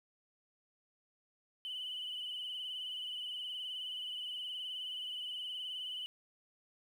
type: tone with vibrato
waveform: sine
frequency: 2993 Hz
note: F#7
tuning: 19 cents sharp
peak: -38 dBFS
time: 1.65-6.06 s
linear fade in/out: 0 ms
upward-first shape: sine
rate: 19 Hz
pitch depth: 48 cents each way
effects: tanh soft clip ceiling -34 dBFS + 11-bit